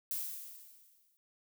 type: noise with exponential decay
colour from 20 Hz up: violet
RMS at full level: -35 dBFS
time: 0.11-1.17 s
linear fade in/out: 0 ms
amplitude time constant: 230 ms
effects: none